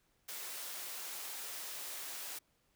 white high-pass noise, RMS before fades -44 dBFS, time 0.28-2.39 s, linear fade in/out 10 ms, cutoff 400 Hz, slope 12 dB/octave, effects pink hiss -75 dBFS RMS until 2.75 s

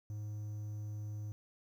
triangle tone with quantisation, 105.4 Hz, G#2, 26 cents sharp, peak -37 dBFS, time 0.1-1.32 s, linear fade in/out 0 ms, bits 11, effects none

